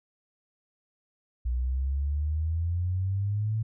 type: exponential sweep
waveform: sine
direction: up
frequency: 59.7 to 112 Hz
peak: -25 dBFS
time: 1.45-3.63 s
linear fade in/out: 10 ms
effects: none